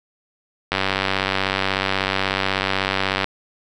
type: click train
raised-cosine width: 0.3 ms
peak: -3 dBFS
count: 244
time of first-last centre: 0.72-3.243 s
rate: 96.3 Hz
effects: none